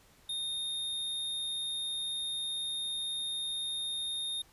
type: tone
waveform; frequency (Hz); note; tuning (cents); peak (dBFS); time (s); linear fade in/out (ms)
square; 3678; A#7; -24; -34; 0.29-4.42; 5
effects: pink hiss -62 dBFS RMS until 4.52 s + resampled to 32000 Hz